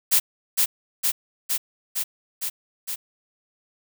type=noise with echo; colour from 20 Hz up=blue; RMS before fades=-17 dBFS; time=0.11-0.2 s; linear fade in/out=20 ms; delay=460 ms; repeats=6; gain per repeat=-2 dB; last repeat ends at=2.96 s; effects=none